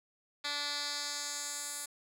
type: tone with band-pass filter sweep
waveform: 10% pulse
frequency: 290 Hz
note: D4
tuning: 22 cents flat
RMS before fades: -38 dBFS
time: 0.44-1.86 s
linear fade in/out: 10 ms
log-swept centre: 3600 to 9600 Hz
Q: 1.8
effects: none